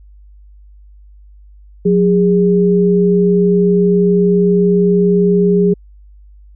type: tone pair together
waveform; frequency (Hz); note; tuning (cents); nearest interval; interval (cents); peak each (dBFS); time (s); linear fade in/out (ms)
sine; 181.22 / 408.6; F#3 / G#4; -36 / -28; octave + major second; 1408; -11; 1.85-5.74; 10
effects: added 50 Hz sine -38 dBFS peak until 6.55 s